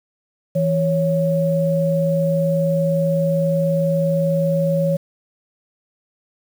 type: tone pair together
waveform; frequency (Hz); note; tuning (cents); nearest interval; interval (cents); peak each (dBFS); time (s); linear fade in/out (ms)
sine; 164.82 / 554.4; E3 / C#5; 0 / 0; octave + major sixth; 2100; -18 / -18; 0.55-4.97; 10
effects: 7-bit